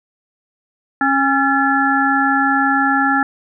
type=harmonic tone with a mistuned harmonic; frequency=272.6 Hz; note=C#4; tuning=29 cents flat; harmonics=1 / 3 / 5 / 6; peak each=-18 / -18 / -18 / -18 dBFS; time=1.01-3.23 s; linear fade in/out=2 ms; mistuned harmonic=6; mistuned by=+88 cents; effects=none